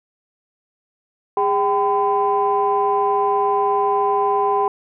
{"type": "tone cluster", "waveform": "sine", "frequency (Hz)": [407.9, 779, 1013], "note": ["G#4", "G5", "B5"], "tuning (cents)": [-31, -11, 44], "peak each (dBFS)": -19, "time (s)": [1.37, 4.68], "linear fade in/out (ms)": 2, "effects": ["tanh soft clip ceiling -7 dBFS"]}